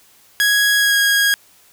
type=tone with pitch glide; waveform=sawtooth; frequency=1661.2 to 1641.2 Hz; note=G#6 to G#6; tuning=0 to -21 cents; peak=-9 dBFS; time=0.4-1.34 s; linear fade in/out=0 ms; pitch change=-21 cents; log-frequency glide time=0.77-0.97 s; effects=white hiss -51 dBFS RMS until 1.72 s